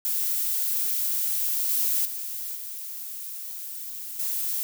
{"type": "noise with level steps", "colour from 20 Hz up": "violet", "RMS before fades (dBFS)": [-26, -24, -33, -36, -28], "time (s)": [0.05, 4.63], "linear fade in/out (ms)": 0, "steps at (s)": [1.69, 2.05, 2.55, 4.19], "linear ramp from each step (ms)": 5, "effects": []}